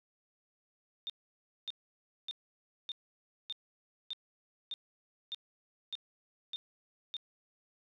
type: tone bursts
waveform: sine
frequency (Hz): 3633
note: A#7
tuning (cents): -45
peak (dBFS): -36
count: 11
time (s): 1.07-7.167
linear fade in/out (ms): 0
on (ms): 27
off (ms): 580
effects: none